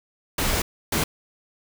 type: noise bursts at uneven times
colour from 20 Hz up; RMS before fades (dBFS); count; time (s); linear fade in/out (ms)
pink; -23; 2; 0.38-0.62 / 0.92-1.04; 5
effects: none